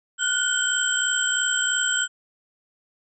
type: tone cluster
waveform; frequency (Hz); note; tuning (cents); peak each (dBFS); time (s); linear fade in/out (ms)
sine; 1440 / 1503 / 3125 / 7670; F#6 / F#6 / G7 / A#8; -47 / +27 / -6 / +48; -26; 0.18-2.08; 50
effects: none